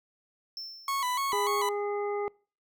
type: tone with exponential decay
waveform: triangle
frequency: 5350 Hz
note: E8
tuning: 25 cents sharp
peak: -33 dBFS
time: 0.57-1.31 s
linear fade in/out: 1 ms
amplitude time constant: 160 ms
type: tone with vibrato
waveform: 40% pulse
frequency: 1046.5 Hz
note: C6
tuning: in tune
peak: -27 dBFS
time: 0.88-1.69 s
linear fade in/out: 2 ms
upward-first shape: square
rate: 3.4 Hz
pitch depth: 88 cents each way
type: harmonic tone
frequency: 410 Hz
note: G#4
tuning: 22 cents flat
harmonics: 1 / 2 / 3 / 5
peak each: -30 / -36 / -40 / -44 dBFS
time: 1.33-2.28 s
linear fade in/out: 0 ms
effects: noise-tail reverb RT60 0.4 s tail -26 dB re dry